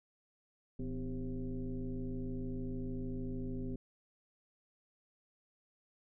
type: tone with frequency modulation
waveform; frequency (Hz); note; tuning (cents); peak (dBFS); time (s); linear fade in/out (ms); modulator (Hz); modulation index
sine; 113.3; A#2; -49; -36; 0.79-3.76; 5; 140; 1.7
effects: none